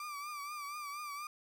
35% pulse tone with vibrato, 1174.7 Hz, D6, in tune, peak -39 dBFS, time 0-1.27 s, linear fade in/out 2 ms, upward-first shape triangle, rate 4.2 Hz, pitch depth 71 cents each way, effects none

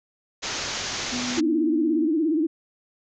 white low-pass noise, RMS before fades -30 dBFS, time 0.42-1.41 s, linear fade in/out 20 ms, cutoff 6900 Hz, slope 96 dB/octave
sine tone, 246.9 Hz, B3, in tune, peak -28 dBFS, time 1.11-2.08 s, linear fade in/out 20 ms
sine tone with vibrato, 315.4 Hz, D#4, 24 cents sharp, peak -19 dBFS, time 1.37-2.47 s, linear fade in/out 10 ms, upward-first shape sine, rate 17 Hz, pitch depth 120 cents each way
effects none

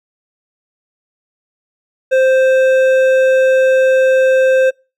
triangle tone with hard clipping, 523.3 Hz, C5, in tune, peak -10 dBFS, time 2.11-4.71 s, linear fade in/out 20 ms, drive 13 dB, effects noise-tail reverb RT60 0.3 s tail -26 dB re dry

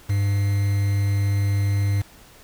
triangle tone with quantisation, 100.3 Hz, G2, 40 cents sharp, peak -16 dBFS, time 0.09-2.02 s, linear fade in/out 10 ms, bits 6, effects pink hiss -49 dBFS RMS until 2.43 s

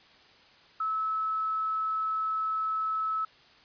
sine tone, 1300 Hz, E6, 24 cents flat, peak -27 dBFS, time 0.8-3.25 s, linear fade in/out 5 ms, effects white hiss -57 dBFS RMS until 3.64 s + resampled to 11025 Hz

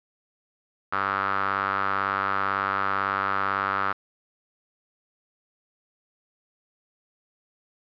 sawtooth tone with band-pass filter, 98 Hz, G2, in tune, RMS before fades -26 dBFS, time 0.92-3.93 s, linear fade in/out 10 ms, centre 1300 Hz, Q 5.4, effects resampled to 11025 Hz + 9-bit

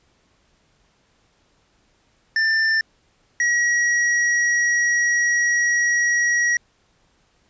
square tone pair in turn, 1783 / 1909.9 Hz, A6 / A#6, +22 / +42 cents, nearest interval minor second, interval 120 cents, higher second, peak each -17 dBFS, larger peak neither, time 2.36-2.81 / 3.4-6.57 s, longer second, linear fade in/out 2 ms, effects pink hiss -62 dBFS RMS until 7.49 s + resampled to 16000 Hz

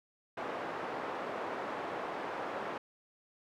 pink band-pass noise, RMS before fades -39 dBFS, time 0.37-2.78 s, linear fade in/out 5 ms, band 430 to 1300 Hz, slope 12 dB/octave, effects none

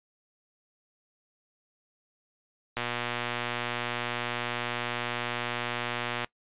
click train, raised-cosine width 0.3 ms, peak -14 dBFS, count 418, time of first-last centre 2.77-6.245 s, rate 120 Hz, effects noise-tail reverb RT60 0.1 s tail -22 dB re dry + resampled to 8000 Hz

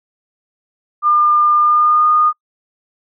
sine tone with pitch glide, 1203 to 1225.4 Hz, D6 to D#6, +41 to -27 cents, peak -9 dBFS, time 1.02-2.33 s, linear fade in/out 50 ms, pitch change +32 cents, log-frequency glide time 1.6-2.07 s, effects noise-tail reverb RT60 0.1 s tail -24 dB re dry

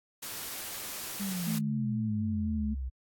white noise, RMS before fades -39 dBFS, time 0.22-1.59 s, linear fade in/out 10 ms
sine exponential sweep, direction down, 204.7 to 61.74 Hz, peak -32 dBFS, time 1.19-2.9 s, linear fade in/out 20 ms
sine tone with vibrato, 215.2 Hz, A3, 38 cents flat, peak -30 dBFS, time 1.46-2.75 s, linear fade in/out 20 ms, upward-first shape square, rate 4 Hz, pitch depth 21 cents each way
effects AAC 64 kbps

